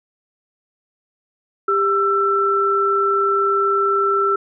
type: tone pair together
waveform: sine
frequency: 397.2 / 1336 Hz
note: G4 / E6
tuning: +23 / +23 cents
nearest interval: octave + major sixth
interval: 2100 cents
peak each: -19 / -16 dBFS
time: 1.68-4.36 s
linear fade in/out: 5 ms
effects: none